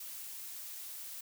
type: noise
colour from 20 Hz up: blue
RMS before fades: -45 dBFS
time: 0-1.21 s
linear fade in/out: 5 ms
effects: none

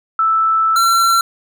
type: tone pair in turn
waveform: sine / square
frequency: 1318.5 / 1355.6 Hz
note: E6 / E6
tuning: 0 / +48 cents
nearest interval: unison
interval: 48 cents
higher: second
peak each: -11 / -11 dBFS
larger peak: neither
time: 0.19-0.76 / 0.76-1.21 s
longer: first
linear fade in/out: 2 ms
effects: none

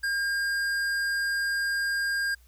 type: tone with hard clipping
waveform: sine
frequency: 1610 Hz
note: G6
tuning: 46 cents sharp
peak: -27 dBFS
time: 0.03-2.35 s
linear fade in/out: 10 ms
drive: 12 dB
effects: added 60 Hz sine -54 dBFS peak until 2.47 s + white hiss -64 dBFS RMS until 2.47 s

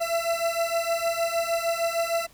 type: beating tone pair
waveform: 40% pulse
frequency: 668 / 674.5 Hz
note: E5 / E5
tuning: +23 / +40 cents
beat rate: 6.5 Hz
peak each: -26 / -26 dBFS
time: 0-2.27 s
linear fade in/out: 20 ms
effects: pink hiss -55 dBFS RMS until 2.33 s

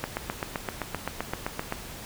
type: click train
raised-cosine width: 0.5 ms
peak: -13 dBFS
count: 14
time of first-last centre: 0.04-1.724 s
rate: 7.72 Hz
effects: pink hiss -41 dBFS RMS until 2.05 s

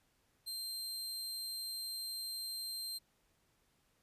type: tone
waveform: sawtooth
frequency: 4156 Hz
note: C8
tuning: 12 cents flat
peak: -37 dBFS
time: 0.46-2.99 s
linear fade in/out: 20 ms
effects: pink hiss -75 dBFS RMS until 4.02 s + resampled to 32000 Hz

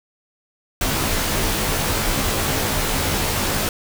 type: noise with comb filter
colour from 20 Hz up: pink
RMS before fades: -21 dBFS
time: 0.81-3.69 s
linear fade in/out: 2 ms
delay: 17 ms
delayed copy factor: -1
effects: none

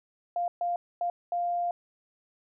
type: tone bursts at uneven times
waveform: sine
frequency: 699 Hz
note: F5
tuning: 1 cent sharp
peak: -26 dBFS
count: 4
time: 0.36-0.48 / 0.61-0.76 / 1.01-1.1 / 1.32-1.71 s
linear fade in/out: 2 ms
effects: none

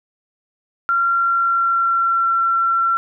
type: tone with pitch glide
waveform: sine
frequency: 1376 to 1356.3 Hz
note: F6 to E6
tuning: -26 to +49 cents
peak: -14 dBFS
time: 0.89-2.97 s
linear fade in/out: 0 ms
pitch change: -25 cents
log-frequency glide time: 1.05-2.31 s
effects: none

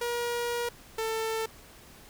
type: tone pair in turn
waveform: sawtooth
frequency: 477.1 / 445.4 Hz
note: A#4 / A4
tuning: +40 / +21 cents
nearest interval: minor second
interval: 119 cents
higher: first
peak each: -25 dBFS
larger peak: neither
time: 0.01-0.69 / 0.98-1.46 s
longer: first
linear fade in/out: 5 ms
effects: pink hiss -52 dBFS RMS until 2.09 s

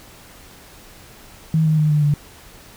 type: tone with pitch steps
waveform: sine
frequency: 159.2 / 155.92 / 152.71 / 149.57 / 146.49 Hz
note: D#3 / D#3 / D#3 / D3 / D3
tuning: +40 / +4 / -32 / +32 / -4 cents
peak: -13 dBFS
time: 1.54-2.14 s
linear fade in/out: 2 ms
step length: 120 ms
effects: pink hiss -44 dBFS RMS until 2.76 s

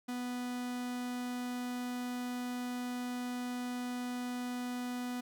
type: tone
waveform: 45% pulse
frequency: 246.9 Hz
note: B3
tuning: in tune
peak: -36 dBFS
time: 0.08-5.21 s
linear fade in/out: 10 ms
effects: none

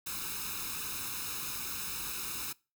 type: noise with comb filter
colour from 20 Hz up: white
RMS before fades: -38 dBFS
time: 0.06-2.53 s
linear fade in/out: 10 ms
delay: 0.77 ms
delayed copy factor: +0.8
effects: noise-tail reverb RT60 0.3 s tail -23 dB re dry

